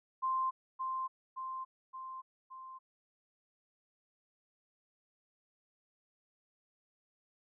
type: tone with echo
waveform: sine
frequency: 1046 Hz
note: C6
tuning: 1 cent flat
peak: -30 dBFS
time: 0.22-0.51 s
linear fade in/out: 20 ms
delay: 570 ms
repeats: 4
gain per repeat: -4 dB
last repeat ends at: 2.79 s
effects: none